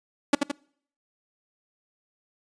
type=tone with echo; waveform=sawtooth; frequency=285.3 Hz; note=C#4; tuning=50 cents sharp; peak=-11 dBFS; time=0.33-0.35 s; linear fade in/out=5 ms; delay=83 ms; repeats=2; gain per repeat=-5 dB; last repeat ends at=0.516 s; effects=noise-tail reverb RT60 0.6 s tail -25 dB re dry + resampled to 22050 Hz